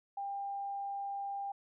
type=tone; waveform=sine; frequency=797 Hz; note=G5; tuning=28 cents sharp; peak=-36 dBFS; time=0.17-1.52 s; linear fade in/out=5 ms; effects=none